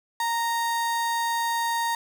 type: tone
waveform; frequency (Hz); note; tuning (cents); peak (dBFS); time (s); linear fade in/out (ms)
35% pulse; 929; A#5; -6; -22; 0.2-1.95; 2
effects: none